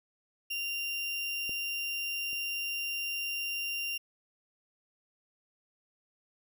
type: tone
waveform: 35% pulse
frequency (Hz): 2779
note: F7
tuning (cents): -9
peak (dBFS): -31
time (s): 0.5-3.98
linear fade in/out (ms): 10
type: clicks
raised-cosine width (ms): 2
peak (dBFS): -32 / -41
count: 2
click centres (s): 1.494 / 2.33
effects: none